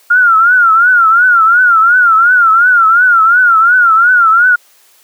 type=tone with vibrato; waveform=sine; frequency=1396.9 Hz; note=F6; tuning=in tune; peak=-4 dBFS; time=0.1-4.56 s; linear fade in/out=10 ms; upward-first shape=triangle; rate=2.8 Hz; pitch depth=150 cents each way; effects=white hiss -47 dBFS RMS until 5.03 s + high-pass 400 Hz 12 dB/octave